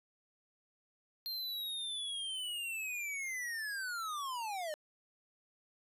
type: linear sweep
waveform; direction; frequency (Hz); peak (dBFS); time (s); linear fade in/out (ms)
square; down; 4209 to 588; -38; 1.26-4.74; 0
effects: resampled to 32000 Hz